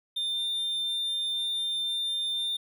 triangle tone, 3599 Hz, A7, 38 cents sharp, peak -26 dBFS, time 0.16-2.57 s, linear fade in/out 10 ms, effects none

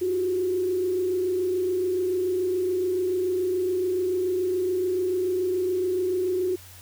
sine tone with frequency modulation, 366.3 Hz, F#4, 17 cents flat, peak -22 dBFS, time 0.01-6.56 s, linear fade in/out 10 ms, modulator 27 Hz, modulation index 0.5, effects added 91 Hz sine -48 dBFS peak until 6.81 s + white hiss -48 dBFS RMS until 6.81 s

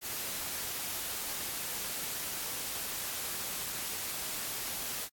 white noise, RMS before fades -37 dBFS, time 0.01-5.09 s, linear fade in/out 50 ms, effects AAC 64 kbps

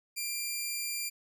10% pulse tone, 2381 Hz, D7, 23 cents sharp, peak -24 dBFS, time 0.16-1.1 s, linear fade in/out 20 ms, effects none

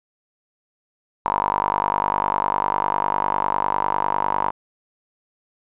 sawtooth tone with band-pass filter, 49.95 Hz, G1, 33 cents sharp, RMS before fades -22 dBFS, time 1.25-4.51 s, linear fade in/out 10 ms, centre 960 Hz, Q 8.9, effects resampled to 8000 Hz

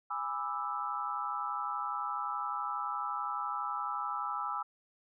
sine chord, E dominant seventh, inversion first, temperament just, 824.1 / 988.9 / 1186.7 / 1318.5 Hz, G#5 / B5 / D6 / E6, -14 / +2 / +18 / 0 cents, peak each -40 / -40 / -40 / -36 dBFS, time 0.1-4.63 s, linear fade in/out 10 ms, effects none

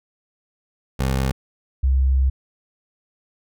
20% pulse / sine tone pair in turn, 66.1 / 66.1 Hz, C2 / C2, +18 / +18 cents, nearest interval unison, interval 0 cents, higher neither, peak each -14 dBFS, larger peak neither, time 0.99-1.32 / 1.83-2.3 s, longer second, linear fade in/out 10 ms, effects none

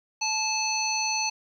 harmonic tone, 870 Hz, A5, 20 cents flat, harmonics 1 / 3 / 5 / 7, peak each -30 / -30 / -30 / -30 dBFS, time 0.21-1.3 s, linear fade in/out 10 ms, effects 10-bit

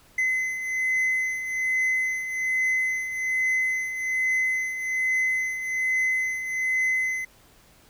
triangle beating tone pair, 2040 / 2041.2 Hz, C7 / C7, -44 / -43 cents, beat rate 1.2 Hz, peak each -29 / -22 dBFS, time 0.18-7.25 s, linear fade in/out 5 ms, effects pink hiss -56 dBFS RMS until 7.89 s

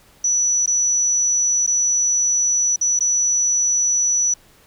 sine tone with dropouts, 5920 Hz, F#8, in tune, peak -15 dBFS, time 0.24-4.34 s, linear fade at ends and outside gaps 5 ms, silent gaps 0.661-0.675 / 1.665-1.674 / 2.761-2.811 / 2.992-3.006 s, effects pink hiss -52 dBFS RMS until 4.66 s

